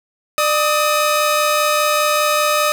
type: tone pair together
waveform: sawtooth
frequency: 599 / 1263 Hz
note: D5 / D#6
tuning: +34 / +26 cents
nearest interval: octave + minor second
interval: 1292 cents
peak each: -13 dBFS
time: 0.38-2.72 s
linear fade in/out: 0 ms
effects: none